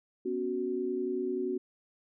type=chord; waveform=sine; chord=B suspended second; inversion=none; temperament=equal; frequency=246.9 / 277.2 / 370 Hz; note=B3 / C#4 / F#4; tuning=0 / 0 / 0 cents; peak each=-37 / -37 / -31 dBFS; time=0.25-1.58 s; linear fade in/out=10 ms; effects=none